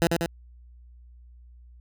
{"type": "tone with echo", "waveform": "15% pulse", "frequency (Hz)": 168.6, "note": "E3", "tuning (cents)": 39, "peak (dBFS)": -12, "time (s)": [0.02, 0.07], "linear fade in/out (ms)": 0, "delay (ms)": 95, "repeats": 2, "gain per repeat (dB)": -3, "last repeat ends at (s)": 0.26, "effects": ["added 60 Hz sine -47 dBFS peak until 1.8 s"]}